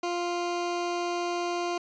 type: tone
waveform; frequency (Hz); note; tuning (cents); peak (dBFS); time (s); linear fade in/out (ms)
20% pulse; 349.2; F4; 0; -23; 0.03-1.78; 5
effects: resampled to 16000 Hz